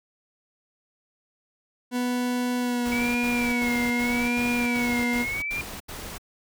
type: tone with pitch glide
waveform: 40% pulse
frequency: 246.9 to 241.8 Hz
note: B3 to B3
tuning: 0 to -36 cents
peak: -23 dBFS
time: 1.91-5.26 s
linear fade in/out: 50 ms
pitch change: -36 cents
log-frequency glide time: 2.58-2.85 s
type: noise bursts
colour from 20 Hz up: pink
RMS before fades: -37 dBFS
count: 9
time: 2.85-6.182 s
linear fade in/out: 10 ms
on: 300 ms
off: 79 ms
type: tone with vibrato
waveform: sine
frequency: 2258 Hz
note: C#7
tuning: 31 cents sharp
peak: -27 dBFS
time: 2.92-5.61 s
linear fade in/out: 0 ms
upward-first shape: sine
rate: 0.81 Hz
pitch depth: 120 cents each way
effects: none